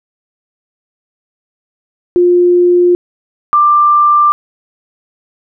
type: tone pair in turn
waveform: sine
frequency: 353.8 / 1184.6 Hz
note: F4 / D6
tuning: +23 / +15 cents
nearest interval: octave + major sixth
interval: 2092 cents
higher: second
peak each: -5 dBFS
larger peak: neither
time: 2.16-2.95 / 3.53-4.32 s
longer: neither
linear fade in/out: 0 ms
effects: none